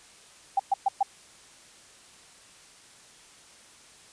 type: tone bursts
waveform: sine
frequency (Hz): 787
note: G5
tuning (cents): +7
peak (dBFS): -19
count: 4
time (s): 0.57-1.03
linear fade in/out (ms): 5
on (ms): 25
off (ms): 120
effects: white hiss -53 dBFS RMS until 4.12 s + resampled to 22050 Hz